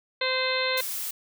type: harmonic tone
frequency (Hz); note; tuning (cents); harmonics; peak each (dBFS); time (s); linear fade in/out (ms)
517; C5; -21; 1 / 2 / 3 / 4 / 5 / 6 / 7 / 8; -29 / -33 / -33 / -30 / -34 / -41 / -33 / -31; 0.21-0.81; 5
type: noise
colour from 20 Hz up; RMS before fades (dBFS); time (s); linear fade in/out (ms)
blue; -32; 0.77-1.11; 5
effects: none